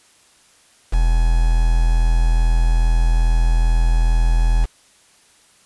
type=tone with quantisation; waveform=triangle; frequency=41.2 Hz; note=E1; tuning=in tune; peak=-10 dBFS; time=0.92-4.66 s; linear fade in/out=20 ms; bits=5; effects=white hiss -53 dBFS RMS until 5.65 s + resampled to 24000 Hz